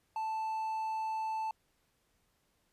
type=tone; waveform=triangle; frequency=880 Hz; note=A5; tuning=in tune; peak=-31 dBFS; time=0.16-1.51 s; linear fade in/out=2 ms; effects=pink hiss -75 dBFS RMS until 2.72 s + resampled to 32000 Hz